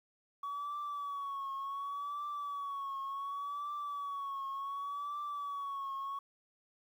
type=tone with vibrato; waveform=sine; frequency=1129 Hz; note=C#6; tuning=31 cents sharp; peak=-35 dBFS; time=0.43-6.19 s; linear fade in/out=5 ms; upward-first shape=triangle; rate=0.68 Hz; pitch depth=69 cents each way; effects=tanh soft clip ceiling -35 dBFS + 11-bit